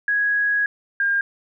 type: tone pair in turn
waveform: sine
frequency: 1661.2 / 1609.3 Hz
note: G#6 / G6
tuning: 0 / +45 cents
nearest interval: minor second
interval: 55 cents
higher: first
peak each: -17 dBFS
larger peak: neither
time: 0.08-0.66 / 1-1.21 s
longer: first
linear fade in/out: 2 ms
effects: none